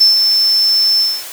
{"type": "tone with ADSR envelope", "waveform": "sine", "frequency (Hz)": 5300, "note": "E8", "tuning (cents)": 9, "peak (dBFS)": -4, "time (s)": [0, 1.24], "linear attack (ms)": 13, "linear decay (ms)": 140, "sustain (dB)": -5, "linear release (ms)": 240, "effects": ["white hiss -29 dBFS RMS until 1.32 s", "high-pass 400 Hz 12 dB/octave"]}